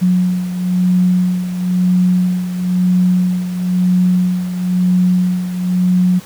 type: beating tone pair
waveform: sine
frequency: 181.2 / 182.2 Hz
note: F#3 / F#3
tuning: -36 / -26 cents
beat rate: 1 Hz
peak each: -12 / -18 dBFS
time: 0.01-6.2 s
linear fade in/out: 20 ms
effects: pink hiss -37 dBFS RMS until 6.25 s + high-pass 80 Hz 12 dB/octave